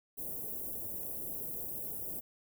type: band-stop noise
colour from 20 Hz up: white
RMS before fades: -40 dBFS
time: 0.17-2.21 s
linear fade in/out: 20 ms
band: 590 to 12000 Hz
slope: 24 dB/octave
effects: none